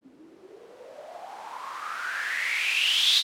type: noise with low-pass filter sweep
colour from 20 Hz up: violet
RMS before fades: -29 dBFS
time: 0.01-3.23 s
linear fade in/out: 50 ms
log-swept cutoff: 260 to 3900 Hz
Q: 7.6
effects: none